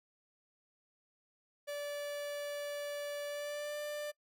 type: tone with pitch glide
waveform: 45% pulse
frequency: 580 to 592.2 Hz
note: D5 to D5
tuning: -22 to +14 cents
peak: -38 dBFS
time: 1.67-4.12 s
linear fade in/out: 20 ms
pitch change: +36 cents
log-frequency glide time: 3.27-3.77 s
effects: noise-tail reverb RT60 0.1 s tail -23 dB re dry